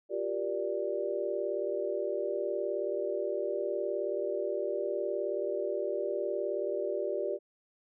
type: chord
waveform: sine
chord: G minor seventh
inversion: third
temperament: just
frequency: 352.8 / 392 / 470.4 / 588 Hz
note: F4 / G4 / Bb4 / D5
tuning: +18 / 0 / +16 / +2 cents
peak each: -38 / -34 / -38 / -34 dBFS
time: 0.09-7.39 s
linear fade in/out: 50 ms
effects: none